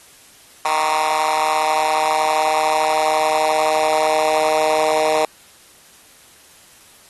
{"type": "tone with high-pass filter sweep", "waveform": "10% pulse", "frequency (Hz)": 155.56, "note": "D#3", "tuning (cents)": 0, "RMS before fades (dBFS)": -18, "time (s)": [0.65, 5.25], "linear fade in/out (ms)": 2, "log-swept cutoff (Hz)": [930, 560], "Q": 2.3, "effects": ["white hiss -47 dBFS RMS until 7.09 s", "AAC 32 kbps"]}